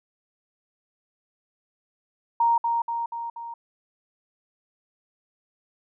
sine tone with echo, 932.3 Hz, A#5, in tune, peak -17 dBFS, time 2.4-2.58 s, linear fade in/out 5 ms, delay 240 ms, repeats 4, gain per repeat -4 dB, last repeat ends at 3.54 s, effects none

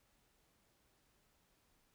silence, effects pink hiss -75 dBFS RMS until 1.94 s

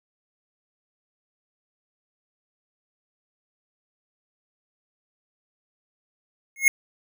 square tone with exponential growth, 2162 Hz, C#7, 44 cents flat, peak -10 dBFS, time 6.56-6.68 s, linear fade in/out 1 ms, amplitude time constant 25 ms, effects none

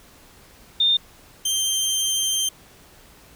sine / 20% pulse tone pair in turn, 3625 / 3147 Hz, A#7 / G7, -49 / +6 cents, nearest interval major second, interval 245 cents, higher first, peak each -15 dBFS, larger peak neither, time 0.8-0.97 / 1.45-2.49 s, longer second, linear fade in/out 5 ms, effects pink hiss -50 dBFS RMS until 3.35 s

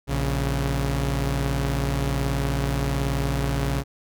sawtooth tone pair together, 58.55 / 138.3 Hz, A#1 / C#3, +8 / -4 cents, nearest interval octave + minor third, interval 1488 cents, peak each -21 dBFS, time 0.07-3.84 s, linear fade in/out 50 ms, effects none

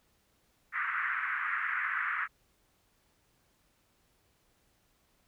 white band-pass noise, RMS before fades -33 dBFS, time 0.72-2.28 s, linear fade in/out 50 ms, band 1200 to 2000 Hz, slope 48 dB/octave, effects pink hiss -71 dBFS RMS until 5.27 s

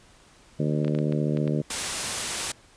harmonic tone, 75.1 Hz, D2, 39 cents sharp, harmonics 2 / 3 / 4 / 5 / 6 / 7 / 8, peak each -25 / -29 / -31 / -33 / -35 / -36 / -37 dBFS, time 0.59-1.62 s, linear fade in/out 10 ms
clicks, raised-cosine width 0.3 ms, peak -23 dBFS, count 7, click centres 0.847 / 0.88 / 0.95 / 0.988 / 1.124 / 1.372 / 1.477 s
white noise, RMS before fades -28 dBFS, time 1.7-2.52 s, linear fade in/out 5 ms
effects pink hiss -55 dBFS RMS until 2.76 s + resampled to 22050 Hz

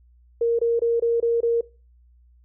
sine tone bursts, 466.2 Hz, A#4, in tune, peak -17 dBFS, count 6, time 0.41-1.61 s, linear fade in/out 5 ms, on 180 ms, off 24 ms, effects noise-tail reverb RT60 0.3 s tail -20 dB re dry + added 60 Hz sine -52 dBFS peak until 2.44 s

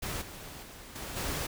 pink noise with level steps, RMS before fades -36 / -45 / -48 / -40 / -34 dBFS, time 0.02-1.47 s, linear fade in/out 10 ms, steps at 0.21 / 0.62 / 0.95 / 1.16 s, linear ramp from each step 10 ms, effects none

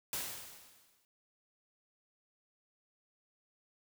white noise with exponential decay, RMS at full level -36 dBFS, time 0.13-1.05 s, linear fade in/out 1 ms, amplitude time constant 200 ms, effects none

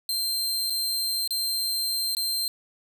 sawtooth tone with dropouts, 4151 Hz, C8, 15 cents flat, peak -22 dBFS, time 0.09-2.48 s, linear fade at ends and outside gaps 1 ms, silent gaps 0.699-0.704 / 1.276-1.307 / 2.15-2.168 s, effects none

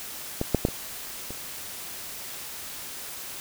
clicks, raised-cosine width 2 ms, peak -12 / -6 / -7 / -21 / -23 dBFS, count 5, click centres 0.414 / 0.547 / 0.651 / 0.686 / 1.306 s, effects white hiss -38 dBFS RMS until 3.4 s

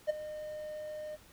triangle tone with ADSR envelope, 610 Hz, D#5, 34 cents flat, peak -22 dBFS, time 0.07-1.17 s, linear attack 28 ms, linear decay 14 ms, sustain -15 dB, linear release 28 ms, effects pink hiss -59 dBFS RMS until 1.32 s

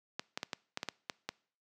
clicks, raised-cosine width 0.2 ms, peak -18 dBFS, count 9, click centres 0.195 / 0.375 / 0.431 / 0.532 / 0.774 / 0.831 / 0.887 / 1.098 / 1.29 s, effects noise-tail reverb RT60 0.5 s tail -24 dB re dry + high-pass 150 Hz 12 dB/octave

